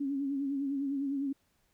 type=tone with vibrato; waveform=sine; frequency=277.2 Hz; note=C#4; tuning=in tune; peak=-30 dBFS; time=0-1.33 s; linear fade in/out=10 ms; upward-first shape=sine; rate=9.9 Hz; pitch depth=54 cents each way; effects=pink hiss -73 dBFS RMS until 1.73 s